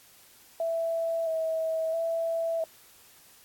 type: tone with vibrato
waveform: sine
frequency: 653 Hz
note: E5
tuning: 17 cents flat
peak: -26 dBFS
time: 0.6-2.64 s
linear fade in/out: 2 ms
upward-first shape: square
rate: 0.75 Hz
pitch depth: 22 cents each way
effects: white hiss -56 dBFS RMS until 3.44 s + AAC 64 kbps